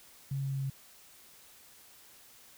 sine tone with pitch steps, 137.1 / 136.31 / 135.53 Hz, C#3 / C#3 / C#3, -19 / -29 / -39 cents, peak -31 dBFS, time 0.31-0.7 s, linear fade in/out 5 ms, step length 130 ms, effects white hiss -57 dBFS RMS until 2.57 s

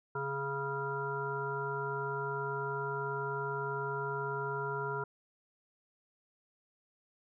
harmonic tone, 138.59 Hz, C#3, in tune, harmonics 1 / 3 / 5 / 7 / 9 / 10, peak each -41 / -38 / -48 / -39 / -49 / -39 dBFS, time 0.15-5.04 s, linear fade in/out 5 ms, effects none

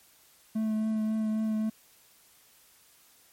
triangle tone with vibrato, 217.9 Hz, A3, 17 cents flat, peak -24 dBFS, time 0.55-1.7 s, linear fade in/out 10 ms, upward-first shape triangle, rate 3.7 Hz, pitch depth 17 cents each way, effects white hiss -60 dBFS RMS until 3.32 s + MP3 64 kbps

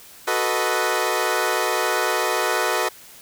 15% pulse chord, B dominant seventh, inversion second, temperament equal, 370 / 440 / 493.9 / 622.3 Hz, F#4 / A4 / B4 / D#5, 0 / 0 / 0 / 0 cents, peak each -19 dBFS, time 0.27-2.89 s, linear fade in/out 10 ms, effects white hiss -45 dBFS RMS until 3.21 s

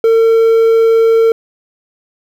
triangle tone, 453 Hz, A#4, 50 cents flat, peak -4 dBFS, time 0.04-1.32 s, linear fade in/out 2 ms, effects 7-bit

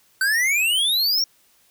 square exponential sweep, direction up, 1515 to 5650 Hz, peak -18 dBFS, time 0.21-1.24 s, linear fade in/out 2 ms, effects white hiss -59 dBFS RMS until 1.7 s

